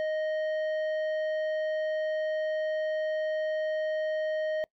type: tone with tanh clipping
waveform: sine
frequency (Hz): 622.3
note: D#5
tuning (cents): 0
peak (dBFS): -29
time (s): 0-4.64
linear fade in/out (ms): 0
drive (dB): 9
effects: noise-tail reverb RT60 0.1 s tail -24 dB re dry